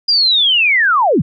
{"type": "linear sweep", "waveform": "sine", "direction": "down", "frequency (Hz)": [4900, 98.9], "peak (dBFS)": -9, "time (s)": [0.08, 1.22], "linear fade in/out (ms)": 10, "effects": []}